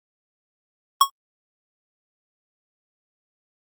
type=tone with exponential decay; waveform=square; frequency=1100 Hz; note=C#6; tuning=14 cents flat; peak=-7 dBFS; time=1.01-1.1 s; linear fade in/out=2 ms; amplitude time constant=18 ms; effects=Opus 24 kbps